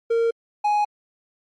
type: tone pair in turn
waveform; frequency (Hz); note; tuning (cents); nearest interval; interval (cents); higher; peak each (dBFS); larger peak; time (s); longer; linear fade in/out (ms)
triangle; 461.1 / 833.5; A#4 / G#5; -19 / +6; minor seventh; 1025; second; -15; neither; 0.1-0.31 / 0.64-0.85; neither; 10
effects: MP3 48 kbps